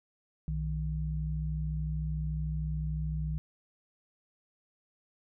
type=tone pair together; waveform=sine; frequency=61.73 / 155.3 Hz; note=B1 / D#3; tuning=0 / -3 cents; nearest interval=octave + major third; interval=1597 cents; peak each=-33 / -33 dBFS; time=0.48-3.38 s; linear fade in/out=0 ms; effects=none